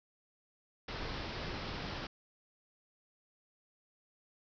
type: low-pass noise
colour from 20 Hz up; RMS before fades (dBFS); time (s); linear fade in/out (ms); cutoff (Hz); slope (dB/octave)
pink; -41; 0.88-2.07; 5; 5400; 96
effects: none